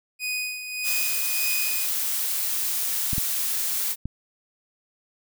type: tone with tremolo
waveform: sawtooth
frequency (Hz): 2489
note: D#7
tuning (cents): 0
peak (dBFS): -22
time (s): 0.19-1.88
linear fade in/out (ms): 50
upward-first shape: sine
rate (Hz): 1.7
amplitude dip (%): 60
type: noise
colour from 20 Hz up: blue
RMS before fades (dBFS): -26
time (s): 0.83-3.96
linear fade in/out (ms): 50
type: clicks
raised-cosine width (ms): 5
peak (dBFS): -16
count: 3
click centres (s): 3.132 / 3.181 / 4.056
effects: none